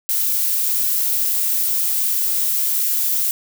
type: noise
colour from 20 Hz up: violet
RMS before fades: -19 dBFS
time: 0.09-3.31 s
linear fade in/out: 0 ms
effects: none